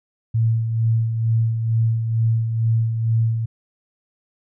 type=tone with tremolo; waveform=sine; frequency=113.4 Hz; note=A#2; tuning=47 cents flat; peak=-14 dBFS; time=0.34-3.46 s; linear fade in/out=10 ms; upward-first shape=sine; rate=2.2 Hz; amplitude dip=50%; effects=none